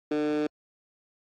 15% pulse tone with high-pass filter, 150.3 Hz, D3, 40 cents sharp, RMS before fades -27 dBFS, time 0.11-0.47 s, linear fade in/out 5 ms, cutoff 350 Hz, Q 8.8, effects low-pass 4000 Hz 12 dB/octave + AAC 48 kbps

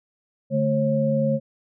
sine tone cluster, 145.7 / 219.2 / 541 Hz, D3 / A3 / C#5, -13 / -6 / -42 cents, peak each -24 / -23 / -22 dBFS, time 0.5-1.4 s, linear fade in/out 50 ms, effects none

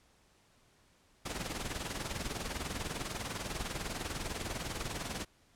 pink noise with tremolo, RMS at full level -36 dBFS, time 1.25-5.25 s, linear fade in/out 10 ms, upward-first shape sine, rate 20 Hz, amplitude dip 65%, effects pink hiss -67 dBFS RMS until 5.55 s + low-pass 10000 Hz 12 dB/octave

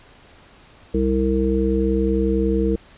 harmonic tone, 65.41 Hz, C2, in tune, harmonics 1 / 3 / 5 / 7, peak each -22 / -22 / -22 / -22 dBFS, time 0.94-2.76 s, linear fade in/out 5 ms, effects pink hiss -49 dBFS RMS until 2.97 s + resampled to 8000 Hz

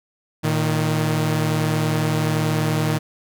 sawtooth tone pair together, 114.29 / 155.56 Hz, A#2 / D#3, -34 / 0 cents, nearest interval perfect fourth, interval 534 cents, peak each -19 / -16 dBFS, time 0.43-2.99 s, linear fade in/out 20 ms, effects none

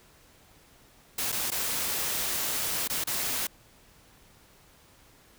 white noise with dropouts, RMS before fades -30 dBFS, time 1.18-3.47 s, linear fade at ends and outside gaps 5 ms, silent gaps 1.32-1.324 / 1.505-1.517 / 2.877-2.898 / 3.04-3.071 s, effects pink hiss -58 dBFS RMS until 5.38 s

